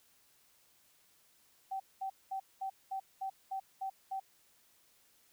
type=tone bursts; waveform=sine; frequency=772 Hz; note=G5; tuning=27 cents flat; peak=-35 dBFS; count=9; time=1.71-4.2 s; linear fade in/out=10 ms; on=90 ms; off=210 ms; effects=white hiss -68 dBFS RMS until 5.32 s